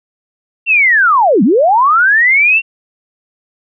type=linear two-way sweep; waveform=sine; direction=down then up; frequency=2758 to 178.5 to 2758 Hz; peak=-6 dBFS; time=0.66-2.62 s; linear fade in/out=50 ms; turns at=1.43 s; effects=none